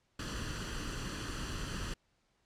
pink noise with comb filter, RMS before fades -39 dBFS, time 0.19-1.94 s, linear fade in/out 5 ms, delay 0.67 ms, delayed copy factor +0.65, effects pink hiss -75 dBFS RMS until 2.45 s + low-pass 7000 Hz 12 dB/octave

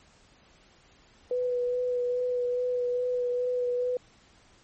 sine tone with vibrato, 493.9 Hz, B4, in tune, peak -25 dBFS, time 1.31-3.97 s, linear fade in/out 2 ms, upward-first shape sine, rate 2.4 Hz, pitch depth 16 cents each way, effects pink hiss -59 dBFS RMS until 4.63 s + MP3 32 kbps

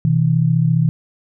sine tone pair together, 126.63 / 161.4 Hz, B2 / E3, +44 / -36 cents, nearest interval major third, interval 420 cents, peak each -16 / -14 dBFS, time 0.05-0.89 s, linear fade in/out 0 ms, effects none

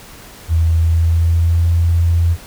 sine tone with pitch glide, 82 to 84.65 Hz, E2 to E2, -9 to +46 cents, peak -10 dBFS, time 0.48-2.37 s, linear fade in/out 50 ms, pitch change +55 cents, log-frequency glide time 0.76-1.7 s, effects pink hiss -38 dBFS RMS until 2.46 s

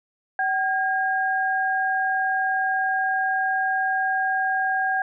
sine tone pair together, 762 / 1621.6 Hz, G5 / G#6, -49 / -42 cents, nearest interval octave + minor second, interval 1307 cents, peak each -23 dBFS, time 0.39-5.02 s, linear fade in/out 2 ms, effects none

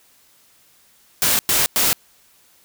white noise bursts, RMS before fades -17 dBFS, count 3, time 1.22-1.93 s, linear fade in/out 0 ms, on 170 ms, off 100 ms, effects white hiss -55 dBFS RMS until 2.64 s

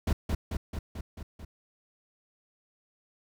brown noise with echo, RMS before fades -25 dBFS, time 0.07-0.13 s, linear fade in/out 5 ms, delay 220 ms, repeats 6, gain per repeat -3 dB, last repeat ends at 1.45 s, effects none

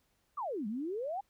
sine exponential two-way sweep, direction down then up, 1246 to 198.4 to 829 Hz, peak -34 dBFS, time 0.37-1.21 s, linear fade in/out 10 ms, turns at 0.67 s, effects pink hiss -75 dBFS RMS until 1.29 s

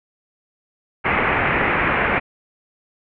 white low-pass noise, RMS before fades -19 dBFS, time 1.04-2.2 s, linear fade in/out 20 ms, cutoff 2400 Hz, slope 48 dB/octave, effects none

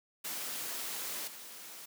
white noise with level steps, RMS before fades -39 / -48 dBFS, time 0.24-1.86 s, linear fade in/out 10 ms, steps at 1.27 s, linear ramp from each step 10 ms, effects high-pass 200 Hz 12 dB/octave

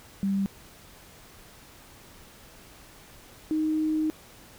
sine tone pair in turn, 196.2 / 311.4 Hz, G3 / D#4, +2 / +2 cents, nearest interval minor sixth, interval 800 cents, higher second, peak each -23 dBFS, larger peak neither, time 0.23-0.46 / 3.51-4.1 s, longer second, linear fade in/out 0 ms, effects pink hiss -51 dBFS RMS until 4.58 s

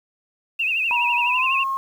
sine tone with vibrato, 2637 Hz, E7, in tune, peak -19 dBFS, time 0.59-1.64 s, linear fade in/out 10 ms, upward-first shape triangle, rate 12 Hz, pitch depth 120 cents each way
sine tone with pitch glide, 960 to 1077.6 Hz, B5 to C#6, -49 to -49 cents, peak -21 dBFS, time 0.91-1.77 s, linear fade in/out 0 ms, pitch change +200 cents, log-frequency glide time 1.24-1.54 s
effects 8-bit

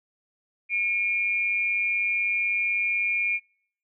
sine tone pair together, 2204 / 2400 Hz, C#7 / D7, -11 / +37 cents, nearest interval minor second, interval 148 cents, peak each -30 / -23 dBFS, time 0.69-3.4 s, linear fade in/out 50 ms, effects noise-tail reverb RT60 0.6 s tail -26 dB re dry

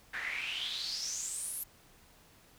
pink noise with band-pass filter sweep, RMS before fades -38 dBFS, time 0.13-1.64 s, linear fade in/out 10 ms, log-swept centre 1700 to 12000 Hz, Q 7.5, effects pink hiss -61 dBFS RMS until 2.58 s

